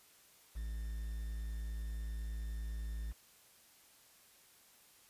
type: tone with quantisation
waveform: triangle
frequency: 55 Hz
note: A1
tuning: in tune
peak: -36 dBFS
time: 0.55-3.13 s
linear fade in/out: 20 ms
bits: 10
effects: white hiss -64 dBFS RMS until 5.09 s + resampled to 32000 Hz